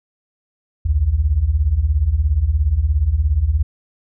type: beating tone pair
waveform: sine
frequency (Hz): 61.74 / 78.74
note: B1 / D#2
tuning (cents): 0 / +21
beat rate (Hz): 17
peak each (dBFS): -18 / -15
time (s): 0.85-3.63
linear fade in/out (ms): 10
effects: none